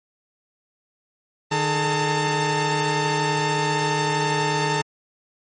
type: tone cluster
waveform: sawtooth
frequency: 152.1 / 424.7 / 900 Hz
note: D#3 / G#4 / A5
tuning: -39 / +39 / +39 cents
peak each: -21 / -22 / -19 dBFS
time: 1.51-4.82 s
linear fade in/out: 10 ms
effects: MP3 32 kbps